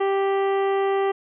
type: harmonic tone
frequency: 392 Hz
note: G4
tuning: in tune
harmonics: 1 / 2 / 3 / 4 / 5 / 6 / 7 / 8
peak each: -20 / -26 / -31 / -42 / -35 / -46 / -43 / -44 dBFS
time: 0-1.12 s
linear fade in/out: 10 ms
effects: none